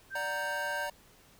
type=tone; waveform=sine; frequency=1568 Hz; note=G6; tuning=in tune; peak=-34 dBFS; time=0.1-0.89 s; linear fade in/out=50 ms
type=chord; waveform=square; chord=D augmented; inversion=none; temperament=equal; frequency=587.3 / 740 / 932.3 Hz; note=D5 / F#5 / A#5; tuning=0 / 0 / 0 cents; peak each=-39 / -43 / -39 dBFS; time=0.15-0.9 s; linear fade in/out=5 ms
effects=pink hiss -60 dBFS RMS until 1.39 s